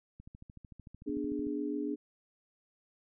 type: click train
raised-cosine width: 5 ms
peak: -37 dBFS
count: 18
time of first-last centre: 0.2-1.469 s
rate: 13.4 Hz
type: chord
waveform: sine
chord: G# diminished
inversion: first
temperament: equal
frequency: 246.9 / 293.7 / 415.3 Hz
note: B3 / D4 / G#4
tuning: 0 / 0 / 0 cents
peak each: -39 / -34 / -39 dBFS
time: 1.06-1.96 s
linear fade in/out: 20 ms
effects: none

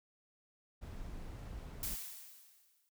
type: noise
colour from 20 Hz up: brown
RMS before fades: -46 dBFS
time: 0.81-1.96 s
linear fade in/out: 20 ms
type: noise with exponential decay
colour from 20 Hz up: blue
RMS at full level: -38 dBFS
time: 1.83-2.89 s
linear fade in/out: 1 ms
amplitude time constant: 230 ms
effects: noise-tail reverb RT60 0.1 s tail -20 dB re dry

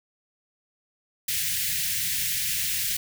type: band-stop noise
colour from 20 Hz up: white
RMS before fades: -27 dBFS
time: 1.28-2.97 s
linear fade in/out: 5 ms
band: 180 to 1700 Hz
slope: 48 dB/octave
effects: none

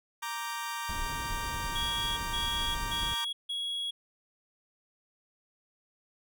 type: chord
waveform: sawtooth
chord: G minor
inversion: first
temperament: equal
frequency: 932.3 / 1174.7 / 1568 Hz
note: Bb5 / D6 / G6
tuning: 0 / 0 / 0 cents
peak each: -33 / -35 / -38 dBFS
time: 0.22-3.25 s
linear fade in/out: 10 ms
type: noise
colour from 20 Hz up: brown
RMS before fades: -38 dBFS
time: 0.89-3.14 s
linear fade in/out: 0 ms
type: tone bursts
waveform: triangle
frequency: 3328 Hz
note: G#7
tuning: 3 cents sharp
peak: -30 dBFS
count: 4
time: 1.75-3.91 s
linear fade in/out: 10 ms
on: 420 ms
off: 160 ms
effects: none

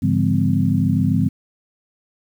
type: tone cluster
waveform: sine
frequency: 102.8 / 143.7 / 171 / 203.9 / 256.4 Hz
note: G#2 / D3 / F3 / G#3 / C4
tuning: -17 / -37 / -36 / -32 / -35 cents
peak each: -21 dBFS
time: 0.02-1.29 s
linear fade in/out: 10 ms
effects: 8-bit

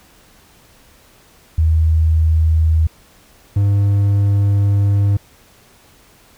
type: tone pair in turn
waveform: sine / triangle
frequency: 79.8 / 100.56 Hz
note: D#2 / G2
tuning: +44 / +45 cents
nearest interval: major third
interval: 401 cents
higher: second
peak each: -10 / -9 dBFS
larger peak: second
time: 1.58-2.87 / 3.56-5.17 s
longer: second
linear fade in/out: 5 ms
effects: pink hiss -49 dBFS RMS until 6.37 s

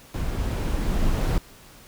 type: noise with level ramp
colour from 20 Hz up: brown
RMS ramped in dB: -27 to -21 dBFS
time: 0.14-1.38 s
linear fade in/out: 2 ms
effects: pink hiss -49 dBFS RMS until 1.87 s

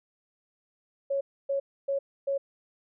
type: tone bursts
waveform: sine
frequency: 553 Hz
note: C#5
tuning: 4 cents flat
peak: -25 dBFS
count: 4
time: 1.1-2.38 s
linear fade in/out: 10 ms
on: 110 ms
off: 280 ms
effects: none

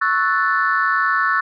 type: chord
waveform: sine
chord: F# minor seventh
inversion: second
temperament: equal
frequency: 1108.7 / 1318.5 / 1480 / 1760 Hz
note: C#6 / E6 / F#6 / A6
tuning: 0 / 0 / 0 / 0 cents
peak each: -20 dBFS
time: 0.01-1.41 s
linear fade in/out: 10 ms
effects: tanh soft clip ceiling -7 dBFS

